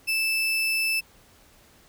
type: tone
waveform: 35% pulse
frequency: 2637 Hz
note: E7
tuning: in tune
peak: -21 dBFS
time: 0.07-1.01 s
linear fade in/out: 20 ms
effects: pink hiss -56 dBFS RMS until 1.88 s